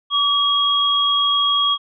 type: tone pair together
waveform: sine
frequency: 1146 / 3287 Hz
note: D6 / G#7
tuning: -43 / -19 cents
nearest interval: octave + tritone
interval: 1824 cents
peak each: -19 / -16 dBFS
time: 0.1-1.78 s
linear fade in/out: 50 ms
effects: none